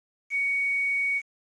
sine tone with quantisation, 2238 Hz, C#7, 16 cents sharp, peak -23 dBFS, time 0.3-1.22 s, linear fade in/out 50 ms, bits 8, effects resampled to 22050 Hz

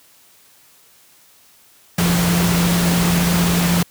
sine tone in noise, 173.4 Hz, F3, 12 cents flat, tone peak -15 dBFS, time 1.98-3.83 s, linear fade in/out 5 ms, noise pink, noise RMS -20 dBFS, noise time 1.98-3.83 s, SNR +2 dB, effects white hiss -51 dBFS RMS until 3.9 s + high-pass 60 Hz 12 dB/octave

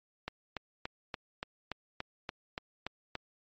click train, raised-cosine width 0.3 ms, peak -20 dBFS, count 11, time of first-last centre 0.28-3.154 s, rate 3.48 Hz, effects MP3 32 kbps

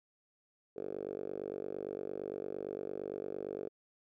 5% pulse tone with band-pass filter, 48.77 Hz, G1, 8 cents flat, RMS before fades -41 dBFS, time 0.76-3.69 s, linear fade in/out 10 ms, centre 430 Hz, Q 4, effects none

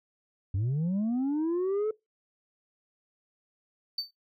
sine linear sweep, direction up, 89.5 to 440 Hz, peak -23 dBFS, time 0.54-1.91 s, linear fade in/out 5 ms
triangle tone with exponential decay, 4562 Hz, C#8, 49 cents sharp, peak -23 dBFS, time 3.98-4.11 s, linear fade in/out 5 ms, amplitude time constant 27 ms
effects noise-tail reverb RT60 0.2 s tail -23 dB re dry + tanh soft clip ceiling -25 dBFS

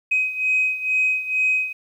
sine beating tone pair, 2522 / 2524.2 Hz, D#7 / D#7, +23 / +24 cents, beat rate 2.2 Hz, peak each -19 / -23 dBFS, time 0.11-1.73 s, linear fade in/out 10 ms, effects tanh soft clip ceiling -11 dBFS + 9-bit

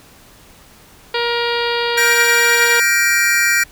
harmonic tone, 472.8 Hz, A#4, 24 cents sharp, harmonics 1 / 2 / 3 / 4 / 5 / 6 / 7 / 8 / 9 / 10, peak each -20 / -23 / -25 / -26 / -27 / -28 / -28 / -29 / -30 / -30 dBFS, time 1.14-2.8 s, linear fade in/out 5 ms
square chord, G minor seventh, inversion third, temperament just, 1411.2 / 1568 / 1881.6 / 2352 Hz, F6 / G6 / Bb6 / D7, +18 / 0 / +16 / +2 cents, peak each -21 / -20 / -17 / -18 dBFS, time 1.97-3.64 s, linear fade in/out 10 ms
effects pink hiss -45 dBFS RMS until 3.71 s

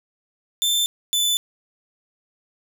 sawtooth tone pair in turn, 3551 / 3504 Hz, A7 / A7, +15 / -8 cents, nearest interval unison, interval 23 cents, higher first, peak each -15 dBFS, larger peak neither, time 0.62-0.86 / 1.13-1.37 s, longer neither, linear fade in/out 0 ms, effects none

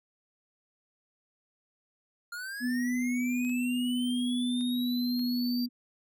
square linear sweep, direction up, 1396.9 to 4699 Hz, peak -37 dBFS, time 2.32-5.66 s, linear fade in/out 5 ms
sine tone with pitch glide, 246.9 to 244.8 Hz, B3 to B3, 0 to -15 cents, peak -27 dBFS, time 2.6-5.69 s, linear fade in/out 50 ms, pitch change -15 cents, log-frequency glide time 3.75-5.36 s
clicks, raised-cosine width 0.2 ms, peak -35 dBFS, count 4, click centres 3.449 / 3.495 / 4.61 / 5.194 s
effects none

